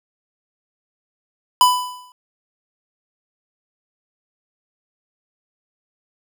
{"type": "tone with exponential decay", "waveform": "square", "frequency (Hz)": 996, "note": "B5", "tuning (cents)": 14, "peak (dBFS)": -8, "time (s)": [1.61, 2.12], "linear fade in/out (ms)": 1, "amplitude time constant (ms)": 110, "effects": []}